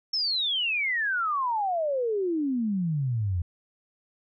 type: exponential sweep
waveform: sine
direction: down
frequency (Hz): 5430 to 83.3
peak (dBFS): -24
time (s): 0.13-3.42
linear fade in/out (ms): 5
effects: none